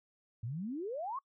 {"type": "exponential sweep", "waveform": "sine", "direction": "up", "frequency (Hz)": [105.8, 1141], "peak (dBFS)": -36, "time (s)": [0.43, 1.19], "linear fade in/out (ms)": 5, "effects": ["noise-tail reverb RT60 0.1 s tail -26 dB re dry"]}